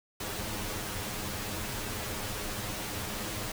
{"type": "noise with comb filter", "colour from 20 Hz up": "pink", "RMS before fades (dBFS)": -36, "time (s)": [0.2, 3.52], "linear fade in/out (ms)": 5, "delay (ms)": 9.6, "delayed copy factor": 0.7, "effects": []}